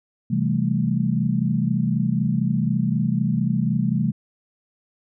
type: chord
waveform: sine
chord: A minor seventh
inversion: first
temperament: equal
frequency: 130.81 / 164.81 / 196 / 220 Hz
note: C3 / E3 / G3 / A3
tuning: 0 / 0 / 0 / 0 cents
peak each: -24 dBFS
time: 0.3-4.12 s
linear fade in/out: 10 ms
effects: none